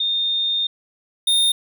sine / square tone pair in turn, 3649 / 3649 Hz, A#7 / A#7, -38 / -38 cents, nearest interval unison, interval 0 cents, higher neither, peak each -18 / -15 dBFS, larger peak second, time 0-0.67 / 1.27-1.52 s, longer first, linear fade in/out 5 ms, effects none

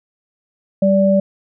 sine tone pair together, 196 / 581.8 Hz, G3 / D5, 0 / -16 cents, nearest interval octave + perfect fifth, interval 1884 cents, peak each -13 dBFS, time 0.82-1.2 s, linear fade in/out 5 ms, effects none

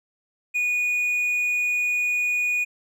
triangle tone, 2460 Hz, D#7, 20 cents flat, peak -19 dBFS, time 0.54-2.65 s, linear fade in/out 20 ms, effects none

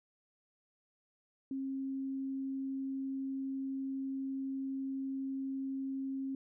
sine tone, 268.8 Hz, C4, 47 cents sharp, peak -35 dBFS, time 1.51-6.35 s, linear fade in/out 2 ms, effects none

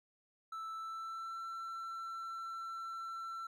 triangle tone with pitch glide, 1319 to 1343.6 Hz, E6 to E6, +1 to +33 cents, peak -39 dBFS, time 0.52-3.47 s, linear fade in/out 5 ms, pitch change +32 cents, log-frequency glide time 0.75-1.39 s, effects none

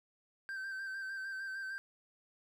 triangle tone with vibrato, 1560 Hz, G6, 9 cents flat, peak -37 dBFS, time 0.49-1.78 s, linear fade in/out 0 ms, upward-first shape square, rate 6.6 Hz, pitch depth 26 cents each way, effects none

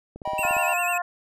click train, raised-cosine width 2 ms, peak -25 dBFS, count 8, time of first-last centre 0.16-0.567 s, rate 17.2 Hz
triangle chord, Eb augmented, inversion none, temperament just, 622.3 / 777.8 / 972.3 Hz, Eb5 / G5 / B5, 0 / -14 / -27 cents, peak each -28 dBFS, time 0.25-0.74 s, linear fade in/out 5 ms
square tone with vibrato, 2637 Hz, E7, in tune, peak -26 dBFS, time 0.38-0.98 s, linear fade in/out 5 ms, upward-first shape sine, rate 10 Hz, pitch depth 80 cents each way
harmonic tone, 353.1 Hz, F4, 19 cents sharp, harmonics 2 / 3 / 4 / 5, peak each -26 / -30 / -32 / -34 dBFS, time 0.43-1.02 s, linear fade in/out 5 ms
effects none

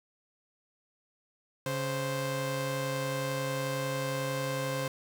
sawtooth tone pair together, 138.6 / 523.3 Hz, C#3 / C5, 0 / 0 cents, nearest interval octave + major seventh, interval 2300 cents, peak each -30 / -29 dBFS, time 1.66-4.88 s, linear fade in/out 2 ms, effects none

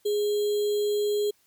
sine tone with sample-and-hold, 415.3 Hz, G#4, in tune, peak -22 dBFS, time 0.05-1.31 s, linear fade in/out 10 ms, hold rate 3675 Hz, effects white hiss -65 dBFS RMS until 1.46 s + MP3 96 kbps

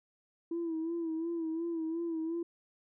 sine tone with vibrato, 329.6 Hz, E4, in tune, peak -31 dBFS, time 0.51-2.43 s, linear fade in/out 5 ms, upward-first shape sine, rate 2.8 Hz, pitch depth 57 cents each way, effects tanh soft clip ceiling -29 dBFS

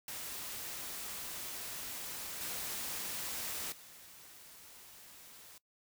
white noise with level steps, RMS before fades -43 / -40 / -55 dBFS, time 0.08-5.58 s, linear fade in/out 2 ms, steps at 2.41 / 3.72 s, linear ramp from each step 2 ms, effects noise-tail reverb RT60 0.1 s tail -20 dB re dry

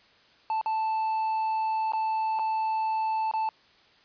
triangle tone with dropouts, 880 Hz, A5, in tune, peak -23 dBFS, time 0.5-3.49 s, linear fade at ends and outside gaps 1 ms, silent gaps 0.613-0.66 / 1.921-1.934 / 2.39-2.394 / 3.313-3.337 s, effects white hiss -59 dBFS RMS until 4.04 s + resampled to 11025 Hz

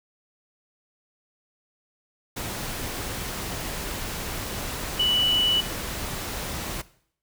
sine tone in noise, 2960 Hz, F#7, in tune, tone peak -19 dBFS, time 4.99-5.61 s, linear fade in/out 10 ms, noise pink, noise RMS -32 dBFS, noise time 2.36-6.82 s, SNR +10 dB, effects noise-tail reverb RT60 0.6 s tail -18 dB re dry

